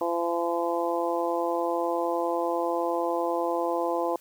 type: harmonic tone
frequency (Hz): 170.5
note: F3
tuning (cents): -41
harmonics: 2 / 3 / 4 / 5 / 6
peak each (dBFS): -30 / -29 / -31 / -32 / -33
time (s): 0.01-4.16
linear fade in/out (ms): 2
effects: white hiss -56 dBFS RMS until 4.2 s